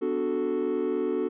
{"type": "chord", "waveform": "triangle", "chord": "B minor seventh", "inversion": "none", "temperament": "equal with one note detuned", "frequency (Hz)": [249.8, 293.7, 370, 440], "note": ["B3", "D4", "F#4", "A4"], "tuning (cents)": [20, 0, 0, 0], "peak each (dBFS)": [-31, -29, -26, -27], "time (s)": [0.01, 1.29], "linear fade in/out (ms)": 20, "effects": ["tanh soft clip ceiling -16 dBFS", "resampled to 8000 Hz"]}